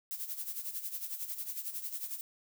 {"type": "noise with tremolo", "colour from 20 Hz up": "violet", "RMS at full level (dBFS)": -37, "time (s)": [0.11, 2.21], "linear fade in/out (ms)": 0, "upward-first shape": "sine", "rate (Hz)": 11, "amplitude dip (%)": 70, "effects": []}